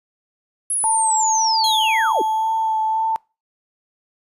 sine linear sweep, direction down, 10840 to 293.7 Hz, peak -18 dBFS, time 0.7-2.22 s, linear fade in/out 5 ms
sine tone with vibrato, 883 Hz, A5, 6 cents sharp, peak -17 dBFS, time 0.84-3.16 s, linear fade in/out 0 ms, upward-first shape sine, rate 1.9 Hz, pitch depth 16 cents each way
sawtooth tone with exponential decay, 3300 Hz, G#7, 12 cents flat, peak -18 dBFS, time 1.64-3.12 s, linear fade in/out 2 ms, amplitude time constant 320 ms
effects noise-tail reverb RT60 0.3 s tail -25 dB re dry + resampled to 32000 Hz

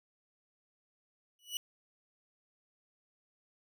sawtooth tone with exponential growth, 2941 Hz, F#7, 11 cents flat, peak -28 dBFS, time 1.39-1.57 s, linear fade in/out 1 ms, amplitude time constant 37 ms, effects none

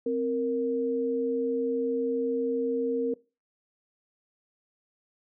sine tone pair together, 261.3 / 466.2 Hz, C4 / A#4, -2 / 0 cents, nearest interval minor seventh, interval 1002 cents, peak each -30 / -26 dBFS, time 0.06-3.14 s, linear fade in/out 5 ms, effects noise-tail reverb RT60 0.3 s tail -22 dB re dry

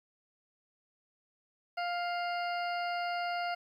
harmonic tone with a mistuned harmonic, 701 Hz, F5, 6 cents sharp, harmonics 1 / 2 / 3 / 4 / 6 / 7, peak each -33 / -39 / -43 / -45 / -49 / -50 dBFS, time 1.77-3.55 s, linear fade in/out 10 ms, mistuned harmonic 6, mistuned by +73 cents, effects 11-bit

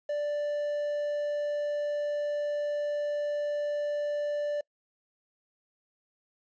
triangle tone with quantisation, 587.3 Hz, D5, in tune, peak -26 dBFS, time 0.09-4.61 s, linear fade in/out 5 ms, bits 9, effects noise-tail reverb RT60 0.1 s tail -26 dB re dry + resampled to 16000 Hz

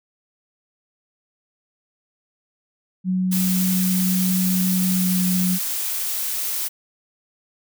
sine tone with pitch glide, 185 to 183.09 Hz, F#3 to F#3, 0 to -18 cents, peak -18 dBFS, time 3.04-5.59 s, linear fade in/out 50 ms, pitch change -18 cents, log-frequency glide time 4.94-5.09 s
blue noise, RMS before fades -25 dBFS, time 3.31-6.69 s, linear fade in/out 20 ms
effects none

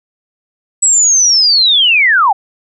sine linear sweep, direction down, 7902 to 740 Hz, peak -6 dBFS, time 0.82-2.33 s, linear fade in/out 10 ms, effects none

